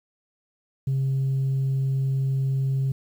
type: tone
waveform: sine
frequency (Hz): 134.5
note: C3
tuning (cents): +48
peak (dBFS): -19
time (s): 0.87-2.92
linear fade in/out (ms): 5
effects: tanh soft clip ceiling -19 dBFS + 9-bit